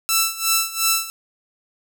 5% pulse tone with tremolo, 1328 Hz, E6, 12 cents sharp, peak -3 dBFS, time 0.09-1.1 s, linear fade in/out 0 ms, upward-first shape sine, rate 2.8 Hz, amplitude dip 85%, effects none

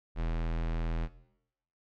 square tone, 41.2 Hz, E1, in tune, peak -30 dBFS, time 0.15-1.09 s, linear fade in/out 50 ms, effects noise-tail reverb RT60 0.8 s tail -17 dB re dry + low-pass 3000 Hz 12 dB/octave

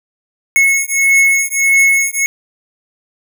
square beating tone pair, 2187 / 2188.6 Hz, C#7 / C#7, -24 / -23 cents, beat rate 1.6 Hz, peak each -13 / -13 dBFS, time 0.56-2.26 s, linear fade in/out 0 ms, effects none

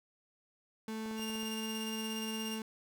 35% pulse tone, 220 Hz, A3, in tune, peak -36 dBFS, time 0.88-2.62 s, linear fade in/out 2 ms
clicks, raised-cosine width 1 ms, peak -37 dBFS, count 6, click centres 1.06 / 1.112 / 1.195 / 1.3 / 1.356 / 1.431 s
sawtooth tone with tremolo, 2812 Hz, F7, 11 cents sharp, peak -36 dBFS, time 1.16-2.6 s, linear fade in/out 50 ms, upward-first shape square, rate 17 Hz, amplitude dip 35%
effects none

